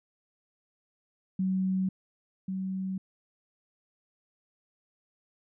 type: tone pair in turn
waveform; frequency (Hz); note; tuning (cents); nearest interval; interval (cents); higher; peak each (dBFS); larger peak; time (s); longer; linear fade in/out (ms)
sine; 188.3 / 189.39; F#3 / F#3; +31 / +41; unison; 10; second; -25 / -30; first; 1.39-1.89 / 2.48-2.98; neither; 5
effects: none